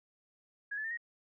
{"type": "tone with pitch steps", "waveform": "sine", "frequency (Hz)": [1661.2, 1730.7, 1803.2, 1878.7], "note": ["G#6", "A6", "A6", "A#6"], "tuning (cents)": [0, -29, 42, 13], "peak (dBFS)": -35, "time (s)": [0.71, 0.974], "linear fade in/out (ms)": 10, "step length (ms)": 66, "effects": []}